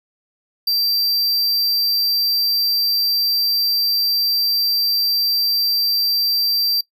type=tone; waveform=square; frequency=4699 Hz; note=D8; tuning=in tune; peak=-16 dBFS; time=0.67-6.81 s; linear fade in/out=5 ms; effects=noise-tail reverb RT60 0.1 s tail -20 dB re dry